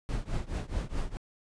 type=noise with tremolo; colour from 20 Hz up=brown; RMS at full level=-29 dBFS; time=0.09-1.17 s; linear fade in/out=0 ms; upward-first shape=triangle; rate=4.7 Hz; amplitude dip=95%; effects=resampled to 22050 Hz